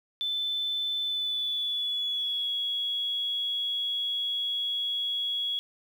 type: tone with pitch glide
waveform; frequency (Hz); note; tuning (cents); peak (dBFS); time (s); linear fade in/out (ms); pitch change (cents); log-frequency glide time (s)
sine; 3520 to 3340; A7 to G#7; 0 to +9; -27; 0.21-5.59; 0; -91; 1.04-2.5
effects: 9-bit